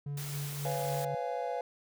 triangle tone with tremolo, 143.4 Hz, D3, 41 cents flat, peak -32 dBFS, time 0.06-1.15 s, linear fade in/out 5 ms, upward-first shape sine, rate 3.7 Hz, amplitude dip 40%
white noise, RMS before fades -43 dBFS, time 0.17-1.05 s, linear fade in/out 5 ms
triangle chord, C# dominant seventh, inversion third, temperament just, 498.9 / 554.4 / 693 / 831.5 Hz, B4 / C#5 / E#5 / G#5, +17 / 0 / -14 / +2 cents, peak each -35 / -38 / -35 / -37 dBFS, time 0.65-1.61 s, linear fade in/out 2 ms
effects none

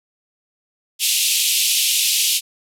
pink band-pass noise, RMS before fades -18 dBFS, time 0.99-2.41 s, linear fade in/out 50 ms, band 2600 to 14000 Hz, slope 48 dB/octave, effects none

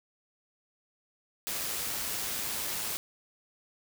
white noise with amplitude modulation, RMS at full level -33 dBFS, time 1.47-2.97 s, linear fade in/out 0 ms, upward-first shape sine, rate 109 Hz, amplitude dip 25%, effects none

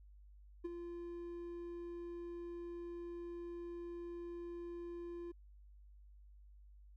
triangle tone with ADSR envelope, 345.1 Hz, F4, 21 cents flat, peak -35 dBFS, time 0.64-5.32 s, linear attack 12 ms, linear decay 23 ms, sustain -7 dB, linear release 10 ms, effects added 50 Hz sine -57 dBFS peak until 6.96 s

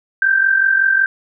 sine tone with amplitude modulation, 1568 Hz, G6, in tune, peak -8 dBFS, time 0.22-1.06 s, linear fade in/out 2 ms, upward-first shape sine, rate 45.4 Hz, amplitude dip 65%, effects none

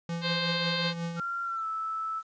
square tone with tremolo, 168.9 Hz, E3, 42 cents sharp, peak -30 dBFS, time 0.09-1.2 s, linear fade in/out 2 ms, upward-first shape triangle, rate 5.5 Hz, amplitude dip 55%
harmonic tone, 523.3 Hz, C5, in tune, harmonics 1 / 2 / 3 / 4 / 5 / 6 / 7 / 8 / 9, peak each -36 / -38 / -36 / -39 / -38 / -38 / -35 / -35 / -39 dBFS, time 0.21-0.94 s, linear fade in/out 50 ms
sine tone with pitch glide, 1379 to 1312.9 Hz, F6 to E6, -22 to -7 cents, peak -30 dBFS, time 1.16-2.23 s, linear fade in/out 50 ms, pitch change -85 cents, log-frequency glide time 1.44-1.66 s
effects resampled to 16000 Hz + 10-bit

